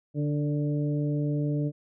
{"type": "harmonic tone with a mistuned harmonic", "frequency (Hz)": 146.83, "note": "D3", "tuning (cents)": 0, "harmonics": [1, 2, 3, 4], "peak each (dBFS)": [-26, -30, -37, -39], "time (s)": [0.14, 1.72], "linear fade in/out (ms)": 50, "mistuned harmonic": 3, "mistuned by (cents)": 18, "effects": []}